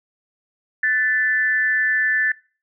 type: tone with amplitude modulation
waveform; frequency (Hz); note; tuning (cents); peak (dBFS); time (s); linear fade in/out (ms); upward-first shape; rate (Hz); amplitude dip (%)
sine; 1760; A6; 0; -13; 0.83-2.32; 5; sine; 252; 65
effects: noise-tail reverb RT60 0.4 s tail -22 dB re dry